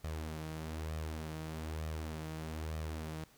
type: tone with flanger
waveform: sawtooth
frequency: 78.7 Hz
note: D#2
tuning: 20 cents sharp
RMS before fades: -41 dBFS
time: 0.04-3.24 s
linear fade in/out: 0 ms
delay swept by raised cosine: 1.6 to 6.4 ms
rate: 1.1 Hz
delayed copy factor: +0.5
effects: pink hiss -64 dBFS RMS until 3.37 s